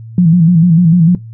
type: tone with vibrato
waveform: sine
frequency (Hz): 170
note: F3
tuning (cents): -46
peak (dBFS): -4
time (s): 0.18-1.15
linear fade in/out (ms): 2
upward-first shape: square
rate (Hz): 6.7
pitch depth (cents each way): 86
effects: noise-tail reverb RT60 0.2 s tail -21 dB re dry + added 113 Hz sine -27 dBFS peak until 1.33 s